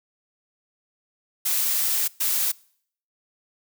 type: noise bursts at uneven times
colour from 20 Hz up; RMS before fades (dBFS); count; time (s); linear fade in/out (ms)
blue; -23; 2; 1.45-2.08 / 2.2-2.52; 10
effects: noise-tail reverb RT60 0.6 s tail -24 dB re dry